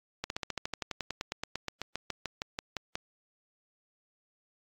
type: slowing click train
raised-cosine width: 0.2 ms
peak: -16 dBFS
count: 25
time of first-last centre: 0.24-2.955 s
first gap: 61 ms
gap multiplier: 1.05
effects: AAC 48 kbps